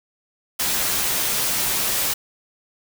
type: noise with comb filter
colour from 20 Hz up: white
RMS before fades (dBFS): -22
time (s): 0.59-2.14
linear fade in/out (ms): 10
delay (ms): 12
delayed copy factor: -0.55
effects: none